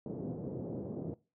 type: band-pass noise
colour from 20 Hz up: pink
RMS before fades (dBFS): -40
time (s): 0.06-1.14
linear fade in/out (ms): 2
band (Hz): 120 to 510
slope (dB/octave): 24
effects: noise-tail reverb RT60 0.3 s tail -20 dB re dry